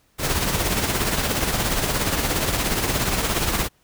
pink noise with tremolo, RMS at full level -20 dBFS, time 0.18-3.69 s, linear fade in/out 50 ms, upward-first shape triangle, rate 17 Hz, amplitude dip 55%, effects pink hiss -62 dBFS RMS until 3.83 s

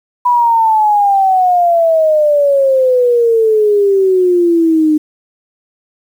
sine exponential sweep, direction down, 987.8 to 302.3 Hz, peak -7 dBFS, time 0.25-4.98 s, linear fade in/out 10 ms, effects 7-bit

